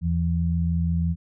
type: tone pair together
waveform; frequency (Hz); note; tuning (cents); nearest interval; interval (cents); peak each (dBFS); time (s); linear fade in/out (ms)
sine; 82.13 / 168.2; E2 / E3; -6 / +35; octave; 1241; -23 / -23; 0.01-1.16; 50
effects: none